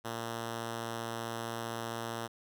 5% pulse tone, 115.4 Hz, A#2, 17 cents flat, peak -25 dBFS, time 0.04-2.28 s, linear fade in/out 20 ms, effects none

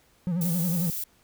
triangle tone with vibrato, 172.8 Hz, F3, 18 cents flat, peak -22 dBFS, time 0.27-0.9 s, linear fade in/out 0 ms, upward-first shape sine, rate 11 Hz, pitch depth 110 cents each way
violet noise, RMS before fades -32 dBFS, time 0.41-1.04 s, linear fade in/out 5 ms
effects pink hiss -62 dBFS RMS until 1.23 s

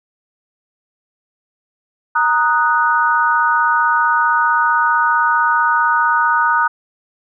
sine chord, D# minor, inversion second, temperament equal, 932.3 / 1244.5 / 1480 Hz, A#5 / D#6 / F#6, 0 / 0 / 0 cents, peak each -16 dBFS, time 2.15-6.68 s, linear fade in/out 10 ms, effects none

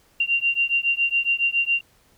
sine beating tone pair, 2766 / 2773.2 Hz, F7 / F7, -17 / -13 cents, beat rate 7.2 Hz, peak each -22 dBFS, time 0.2-1.81 s, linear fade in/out 5 ms, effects pink hiss -59 dBFS RMS until 2.17 s

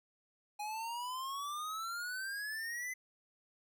square exponential sweep, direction up, 826 to 2040 Hz, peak -39 dBFS, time 0.59-2.94 s, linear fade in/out 10 ms, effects none

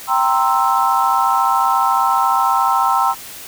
sine chord, C dominant seventh, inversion second, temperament equal, 784 / 932.3 / 1046.5 / 1318.5 Hz, G5 / Bb5 / C6 / E6, 0 / 0 / 0 / 0 cents, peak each -18 dBFS, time 0.07-3.15 s, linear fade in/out 50 ms, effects white hiss -34 dBFS RMS until 3.47 s

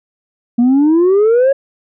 sine exponential sweep, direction up, 233.1 to 560 Hz, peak -5 dBFS, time 0.58-1.53 s, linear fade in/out 10 ms, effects tanh soft clip ceiling -6 dBFS

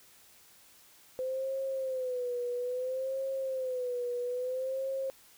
sine tone with vibrato, 511 Hz, C5, 41 cents flat, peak -31 dBFS, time 1.19-5.1 s, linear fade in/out 0 ms, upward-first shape sine, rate 0.6 Hz, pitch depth 85 cents each way, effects white hiss -59 dBFS RMS until 5.37 s

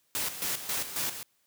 white noise with tremolo, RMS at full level -31 dBFS, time 0.15-1.23 s, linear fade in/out 0 ms, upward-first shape square, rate 3.7 Hz, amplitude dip 65%, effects white hiss -71 dBFS RMS until 1.46 s + high-pass 80 Hz 12 dB/octave

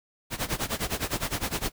pink noise with tremolo, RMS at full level -27 dBFS, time 0.3-1.72 s, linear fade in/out 50 ms, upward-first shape sine, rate 9.8 Hz, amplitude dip 90%, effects none

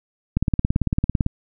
click train, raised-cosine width 5 ms, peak -6 dBFS, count 17, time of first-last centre 0.37-1.264 s, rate 17.9 Hz, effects none

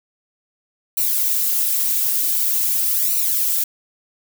violet noise with flanger, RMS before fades -19 dBFS, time 0.97-3.64 s, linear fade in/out 5 ms, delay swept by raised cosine 0.59 to 5.99 ms, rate 0.46 Hz, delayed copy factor -0.9, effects none

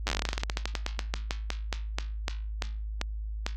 slowing click train, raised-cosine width 0.2 ms, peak -11 dBFS, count 30, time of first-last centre 0.07-3.465 s, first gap 9 ms, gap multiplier 1.15, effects added 53 Hz sine -32 dBFS peak until 3.56 s + Opus 48 kbps

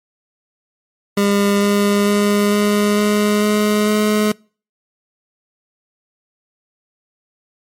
25% pulse tone with pitch steps, 201.8 / 203.4 / 205.1 / 206.8 / 208.4 / 210.1 / 211.8 Hz, G#3 / G#3 / G#3 / G#3 / G#3 / G#3 / G#3, -49 / -36 / -21 / -7 / +6 / +20 / +34 cents, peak -9 dBFS, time 1.17-4.32 s, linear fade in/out 5 ms, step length 450 ms, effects noise-tail reverb RT60 0.4 s tail -26 dB re dry + MP3 64 kbps

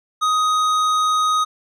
sine tone with hard clipping, 1252 Hz, D#6, 10 cents sharp, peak -17 dBFS, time 0.21-1.45 s, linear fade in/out 20 ms, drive 11 dB, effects none

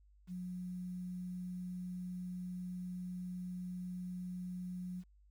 sine tone with quantisation, 180.8 Hz, F#3, 40 cents flat, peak -40 dBFS, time 0.27-5.04 s, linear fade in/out 50 ms, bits 11, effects added 50 Hz sine -62 dBFS peak until 5.3 s

